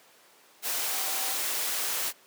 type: tone in noise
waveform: sine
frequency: 769 Hz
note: G5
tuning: 33 cents flat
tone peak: -41 dBFS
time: 0.88-1.37 s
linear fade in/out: 50 ms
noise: white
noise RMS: -30 dBFS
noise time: 0.62-2.13 s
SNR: -14 dB
effects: pink hiss -57 dBFS RMS until 2.26 s + high-pass 400 Hz 12 dB/octave